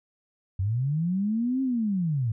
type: linear two-way sweep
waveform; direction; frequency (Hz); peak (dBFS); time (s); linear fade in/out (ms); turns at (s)
sine; up then down; 89.7 to 269.3 to 105; -23; 0.59-2.32; 5; 1.62
effects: none